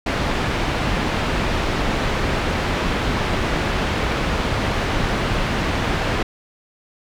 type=low-pass noise; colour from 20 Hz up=pink; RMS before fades=-21 dBFS; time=0.06-6.23 s; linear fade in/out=5 ms; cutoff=3100 Hz; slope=12 dB/octave; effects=none